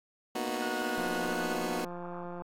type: chord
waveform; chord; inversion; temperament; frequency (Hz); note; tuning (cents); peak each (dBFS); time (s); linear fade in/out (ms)
20% pulse; B major seventh; third; just; 231.5 / 246.9 / 308.7 / 370.4; A#3 / B3 / D#4 / F#4; -12 / 0 / -14 / +2; -34 / -33 / -33 / -32; 0.35-1.85; 5
type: tone with pitch glide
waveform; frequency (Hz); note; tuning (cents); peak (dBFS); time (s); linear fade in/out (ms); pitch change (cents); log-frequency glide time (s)
triangle; 1460 to 1475.3; F#6 to F#6; -24 to -5; -36; 0.62-1.54; 5; +19; 1.14-1.43
type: click train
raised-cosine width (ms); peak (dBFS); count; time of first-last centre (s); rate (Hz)
1; -28; 253; 0.98-2.42; 175
effects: AAC 48 kbps